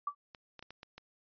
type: tone with exponential decay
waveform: sine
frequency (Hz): 1156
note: D6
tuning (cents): -28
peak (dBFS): -28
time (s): 0.07-0.15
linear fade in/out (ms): 5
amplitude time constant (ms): 17
type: clicks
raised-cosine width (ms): 0.2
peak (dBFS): -30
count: 6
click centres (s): 0.348 / 0.593 / 0.626 / 0.706 / 0.831 / 0.98
effects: resampled to 11025 Hz